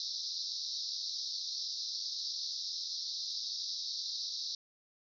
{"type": "band-pass noise", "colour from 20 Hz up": "white", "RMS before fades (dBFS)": -39, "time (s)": [0, 4.55], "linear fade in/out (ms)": 2, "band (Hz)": [3800, 5600], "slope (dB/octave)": 96, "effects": []}